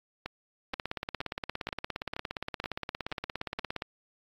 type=two click trains; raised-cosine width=0.3 ms; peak=-17 / -19 dBFS; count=54 / 8; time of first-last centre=0.74-3.821 / 0.26-3.593 s; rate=17.2 / 2.1 Hz; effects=AAC 32 kbps